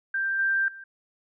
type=tone with level steps; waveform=sine; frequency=1577 Hz; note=G6; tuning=10 cents sharp; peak=-24 / -21 / -40 dBFS; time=0.14-0.84 s; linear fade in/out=5 ms; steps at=0.39 / 0.68 s; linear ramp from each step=2 ms; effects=none